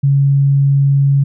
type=tone; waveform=sine; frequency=139.2 Hz; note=C#3; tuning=8 cents sharp; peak=-8 dBFS; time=0.03-1.24 s; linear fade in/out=10 ms; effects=none